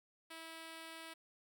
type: tone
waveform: 5% pulse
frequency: 325.5 Hz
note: E4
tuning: 22 cents flat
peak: -37 dBFS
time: 0.3-1.14 s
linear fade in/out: 10 ms
effects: none